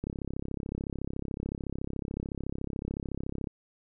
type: click train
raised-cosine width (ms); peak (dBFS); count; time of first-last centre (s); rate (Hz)
3; -21; 117; 0.04-3.472; 33.8
effects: none